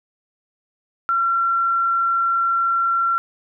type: tone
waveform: sine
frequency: 1363 Hz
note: F6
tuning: 43 cents flat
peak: -16 dBFS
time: 1.09-3.18 s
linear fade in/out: 0 ms
effects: none